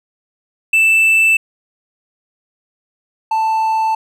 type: tone pair in turn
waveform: triangle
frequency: 2648 / 883.7 Hz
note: E7 / A5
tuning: +7 / +7 cents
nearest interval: octave + perfect fifth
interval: 1900 cents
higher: first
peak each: -7 / -11 dBFS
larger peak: first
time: 0.73-1.37 / 3.31-3.95 s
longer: neither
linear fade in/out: 5 ms
effects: none